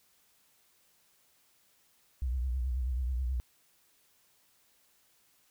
sine tone with vibrato, 63 Hz, B1, 35 cents sharp, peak -29 dBFS, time 2.22-3.4 s, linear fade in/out 0 ms, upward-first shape triangle, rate 9.3 Hz, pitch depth 130 cents each way, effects white hiss -68 dBFS RMS until 5.5 s

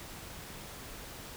silence, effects pink hiss -46 dBFS RMS until 1.36 s

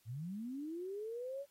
sine linear sweep, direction up, 102.3 to 573 Hz, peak -40 dBFS, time 0.05-1.46 s, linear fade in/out 50 ms, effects white hiss -72 dBFS RMS until 1.5 s + AAC 48 kbps

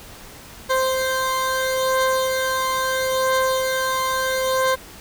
20% pulse beating tone pair, 522 / 522.75 Hz, C5 / C5, -4 / -2 cents, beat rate 0.75 Hz, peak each -15 / -21 dBFS, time 0.69-4.76 s, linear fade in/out 20 ms, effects pink hiss -41 dBFS RMS until 5 s

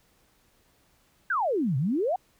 sine exponential two-way sweep, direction down then up, 1661.2 to 123.47 to 789 Hz, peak -23 dBFS, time 1.3-2.16 s, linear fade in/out 5 ms, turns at 1.77 s, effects pink hiss -65 dBFS RMS until 2.39 s

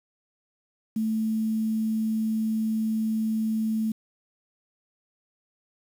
sine tone with quantisation, 220 Hz, A3, in tune, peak -23 dBFS, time 0.96-3.92 s, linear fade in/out 5 ms, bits 8, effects none

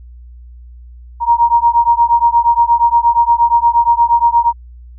sine beating tone pair, 936 / 944.5 Hz, A#5 / A#5, +7 / +22 cents, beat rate 8.5 Hz, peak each -11 dBFS, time 1.2-4.53 s, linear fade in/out 50 ms, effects added 60 Hz sine -33 dBFS peak until 4.98 s

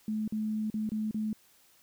sine tone with dropouts, 215.7 Hz, A3, 34 cents flat, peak -29 dBFS, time 0.08-1.33 s, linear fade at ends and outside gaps 2 ms, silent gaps 0.278-0.323 / 0.701-0.741 / 0.892-0.918 / 1.111-1.144 s, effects white hiss -63 dBFS RMS until 1.82 s

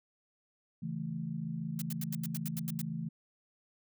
sine chord, A major, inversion first, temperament equal, 138.59 / 164.81 / 220 Hz, C#3 / E3 / A3, 0 / 0 / 0 cents, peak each -42 / -37 / -40 dBFS, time 0.82-3.09 s, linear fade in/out 10 ms
blue noise bursts, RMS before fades -40 dBFS, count 10, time 1.79-2.816 s, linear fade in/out 2 ms, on 27 ms, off 84 ms
effects none

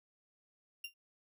35% pulse tone with exponential decay, 2783 Hz, F7, 7 cents flat, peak -36 dBFS, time 0.84-0.94 s, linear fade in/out 5 ms, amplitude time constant 20 ms, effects none

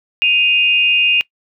sine tone pair together, 2500 / 2806 Hz, D#7 / F7, +8 / +8 cents, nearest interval major second, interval 200 cents, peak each -13 dBFS, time 0.22-1.21 s, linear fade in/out 0 ms, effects noise-tail reverb RT60 0.1 s tail -22 dB re dry

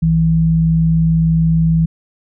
sine tone pair together, 60.87 / 162.5 Hz, B1 / E3, -24 / -24 cents, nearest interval octave + perfect fourth, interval 1700 cents, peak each -20 / -10 dBFS, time 0.02-1.86 s, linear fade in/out 10 ms, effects none

